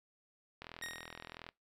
click train, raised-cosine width 0.3 ms, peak -29 dBFS, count 37, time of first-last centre 0.62-1.49 s, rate 41.4 Hz
sawtooth tone with exponential decay, 1868 Hz, A#6, 3 cents sharp, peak -36 dBFS, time 0.82-1.38 s, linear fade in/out 5 ms, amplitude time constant 120 ms
effects noise-tail reverb RT60 0.2 s tail -24 dB re dry + resampled to 32000 Hz

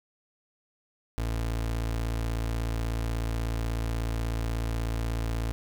30% pulse tone, 56.4 Hz, A1, 44 cents sharp, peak -25 dBFS, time 1.18-5.52 s, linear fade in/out 0 ms, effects none

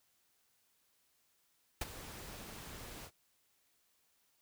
pink noise with ADSR envelope, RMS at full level -35 dBFS, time 1.81-3.11 s, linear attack 5 ms, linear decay 25 ms, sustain -14 dB, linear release 65 ms, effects white hiss -75 dBFS RMS until 4.41 s

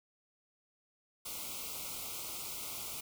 white band-stop noise, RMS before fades -42 dBFS, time 1.25-3.01 s, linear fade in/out 10 ms, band 1400 to 2100 Hz, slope 96 dB/octave, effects none

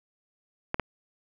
clicks, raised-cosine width 0.5 ms, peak -11 dBFS, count 2, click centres 0.744 / 0.797 s, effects none

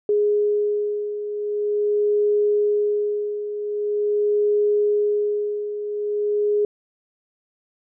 sine beating tone pair, 415.3 / 415.74 Hz, G#4 / G#4, 0 / +2 cents, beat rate 0.44 Hz, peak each -25 / -19 dBFS, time 0.09-6.65 s, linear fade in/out 2 ms, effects none

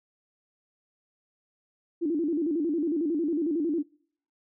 sine tone with vibrato, 315 Hz, D#4, 21 cents sharp, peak -24 dBFS, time 2.01-3.83 s, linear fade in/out 20 ms, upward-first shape square, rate 11 Hz, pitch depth 130 cents each way, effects noise-tail reverb RT60 0.6 s tail -26 dB re dry

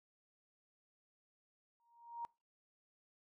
sine tone with exponential growth, 938 Hz, A#5, 11 cents sharp, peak -38 dBFS, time 1.8-2.25 s, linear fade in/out 0 ms, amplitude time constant 97 ms, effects noise-tail reverb RT60 0.3 s tail -25 dB re dry + AAC 32 kbps

